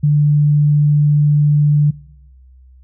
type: tone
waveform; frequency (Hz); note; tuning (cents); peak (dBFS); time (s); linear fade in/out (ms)
sine; 147.6; D3; +9; -9; 0.03-1.91; 10
effects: noise-tail reverb RT60 0.9 s tail -23 dB re dry + added 64 Hz sine -41 dBFS peak until 2.83 s